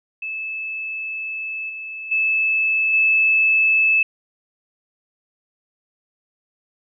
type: tone with level steps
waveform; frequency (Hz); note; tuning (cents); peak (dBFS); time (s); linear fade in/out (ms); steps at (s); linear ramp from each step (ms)
sine; 2614; E7; -15; -25 / -29 / -16 / -13; 0.22-4.03; 5; 1.69 / 2.11 / 2.93; 10
effects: none